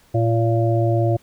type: harmonic tone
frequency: 114.6 Hz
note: A#2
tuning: 29 cents flat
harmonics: 1 / 3 / 5 / 6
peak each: -17 / -22 / -24 / -25 dBFS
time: 0.14-1.17 s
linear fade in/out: 10 ms
effects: pink hiss -55 dBFS RMS until 1.22 s